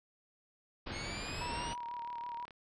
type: low-pass noise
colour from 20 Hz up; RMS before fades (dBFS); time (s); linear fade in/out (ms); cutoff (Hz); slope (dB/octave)
pink; -42; 0.86-1.74; 10; 5000; 96
type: exponential sweep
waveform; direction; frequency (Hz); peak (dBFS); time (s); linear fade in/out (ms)
20% pulse; up; 2135 to 2951; -39; 0.91-1.76; 50
type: click train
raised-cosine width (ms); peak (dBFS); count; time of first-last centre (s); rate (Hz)
0.3; -36; 59; 0.94-2.508; 37
type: tone with vibrato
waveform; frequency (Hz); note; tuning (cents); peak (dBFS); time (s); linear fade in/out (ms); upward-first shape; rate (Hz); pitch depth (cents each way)
sine; 954; A#5; +40; -39; 1.41-2.45; 0; sine; 6.1; 37
effects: resampled to 22050 Hz